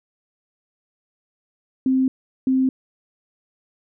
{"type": "tone pair in turn", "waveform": "sine", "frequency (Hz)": [261.6, 261.6], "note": ["C4", "C4"], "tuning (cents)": [0, 0], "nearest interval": "unison", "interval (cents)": 0, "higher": "neither", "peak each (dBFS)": -15, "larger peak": "neither", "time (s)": [[1.86, 2.08], [2.47, 2.69]], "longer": "neither", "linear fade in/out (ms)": 2, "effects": []}